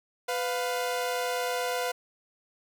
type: tone pair together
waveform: sawtooth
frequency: 499.5 / 705 Hz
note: B4 / F5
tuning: +20 / +16 cents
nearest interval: tritone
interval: 596 cents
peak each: -26 / -28 dBFS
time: 0.28-1.92 s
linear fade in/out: 10 ms
effects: none